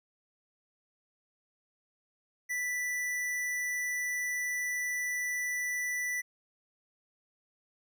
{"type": "tone with hard clipping", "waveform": "sine", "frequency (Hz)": 1975.5, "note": "B6", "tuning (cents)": 0, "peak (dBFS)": -32, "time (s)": [2.49, 6.22], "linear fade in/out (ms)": 20, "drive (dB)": 18, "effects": []}